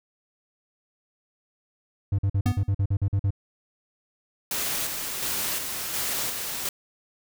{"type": "tone bursts", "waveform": "triangle", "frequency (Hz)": 98.7, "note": "G2", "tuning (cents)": 12, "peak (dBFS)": -18, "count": 11, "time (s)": [2.12, 3.306], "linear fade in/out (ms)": 5, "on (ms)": 66, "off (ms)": 46}
{"type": "tone with exponential decay", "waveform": "square", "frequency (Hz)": 246.9, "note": "B3", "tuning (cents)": 0, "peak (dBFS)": -23, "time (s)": [2.46, 2.7], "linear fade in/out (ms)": 0, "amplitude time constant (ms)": 52}
{"type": "noise with tremolo", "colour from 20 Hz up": "white", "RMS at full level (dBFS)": -28, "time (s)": [4.51, 6.69], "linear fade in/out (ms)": 2, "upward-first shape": "square", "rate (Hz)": 1.4, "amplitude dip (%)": 35}
{"effects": []}